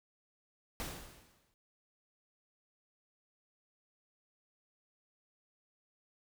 pink noise with exponential decay, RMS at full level -39 dBFS, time 0.8-1.54 s, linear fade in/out 0 ms, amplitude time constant 160 ms, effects none

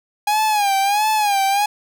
45% pulse tone with vibrato, 822 Hz, G#5, 18 cents flat, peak -15 dBFS, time 0.27-1.66 s, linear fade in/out 5 ms, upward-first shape sine, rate 1.5 Hz, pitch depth 95 cents each way, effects none

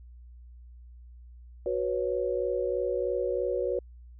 sine chord, F# suspended fourth, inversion none, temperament equal with one note detuned, 370 / 491.3 / 554.4 Hz, F#4 / B4 / C#5, 0 / -9 / 0 cents, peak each -31 / -30 / -31 dBFS, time 1.66-3.79 s, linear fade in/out 2 ms, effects added 60 Hz sine -46 dBFS peak until 4.19 s

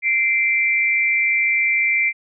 sine tone pair together, 2083 / 2343 Hz, C7 / D7, -8 / -5 cents, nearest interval major second, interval 203 cents, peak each -18 dBFS, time 0.02-2.13 s, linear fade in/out 50 ms, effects none

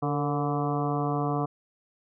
harmonic tone with a mistuned harmonic, 144.5 Hz, D3, 28 cents flat, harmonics 1 / 2 / 3 / 4 / 5 / 6 / 7 / 8 / 9, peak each -29 / -31 / -33 / -40 / -32 / -43 / -37 / -35 / -45 dBFS, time 0.02-1.46 s, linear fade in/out 10 ms, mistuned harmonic 3, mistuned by +53 cents, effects none

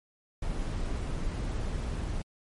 brown noise, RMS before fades -32 dBFS, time 0.42-2.22 s, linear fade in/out 5 ms, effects MP3 48 kbps

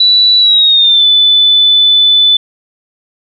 sine tone with pitch glide, 3951 to 3500 Hz, B7 to A7, 0 to -10 cents, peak -4 dBFS, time 0-2.37 s, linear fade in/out 5 ms, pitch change -210 cents, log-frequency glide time 0.39-1.05 s, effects none

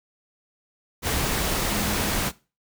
sine tone in noise, 207.7 Hz, G#3, in tune, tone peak -32 dBFS, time 1.68-2.13 s, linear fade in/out 50 ms, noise pink, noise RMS -25 dBFS, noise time 1.02-2.32 s, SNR -10 dB, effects noise-tail reverb RT60 0.3 s tail -19 dB re dry

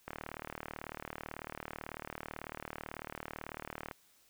click train, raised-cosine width 0.5 ms, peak -25 dBFS, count 147, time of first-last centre 0.08-3.912 s, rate 38.1 Hz, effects white hiss -67 dBFS RMS until 4.29 s

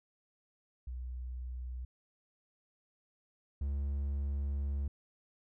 sine / triangle tone pair in turn, 62.2 / 70.12 Hz, B1 / C#2, +13 / +20 cents, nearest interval major second, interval 207 cents, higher second, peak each -38 / -30 dBFS, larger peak second, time 0.87-1.85 / 3.61-4.88 s, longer second, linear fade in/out 5 ms, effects none

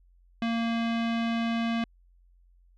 square tone with low-pass filter, 230.4 Hz, A#3, 20 cents flat, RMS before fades -28 dBFS, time 0.42-1.84 s, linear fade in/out 2 ms, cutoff 3100 Hz, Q 1.7, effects added 44 Hz sine -57 dBFS peak until 2.77 s

